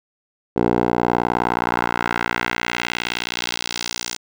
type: tone with band-pass filter sweep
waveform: 10% pulse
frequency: 59.4 Hz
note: A#1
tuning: 33 cents sharp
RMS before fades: -22 dBFS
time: 0.56-4.17 s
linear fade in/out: 10 ms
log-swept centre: 480 to 6200 Hz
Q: 1.4
effects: none